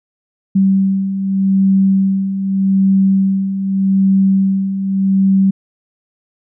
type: beating tone pair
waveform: sine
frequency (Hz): 192.6 / 193.43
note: G3 / G3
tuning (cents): -30 / -23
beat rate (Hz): 0.83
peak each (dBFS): -18 / -11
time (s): 0.55-5.51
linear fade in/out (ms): 10
effects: none